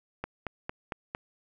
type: click train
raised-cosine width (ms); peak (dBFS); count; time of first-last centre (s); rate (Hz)
0.5; -18; 5; 0.24-1.149; 4.4
effects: none